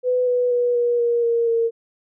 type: tone with pitch steps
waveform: sine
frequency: 500 / 493.1 / 486.3 / 479.6 / 473 / 466.5 / 460.1 Hz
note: B4 / B4 / B4 / A#4 / A#4 / A#4 / A#4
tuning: +21 / -3 / -27 / +49 / +25 / +1 / -23 cents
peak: -16 dBFS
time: 0.03-1.71 s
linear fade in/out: 50 ms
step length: 240 ms
effects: none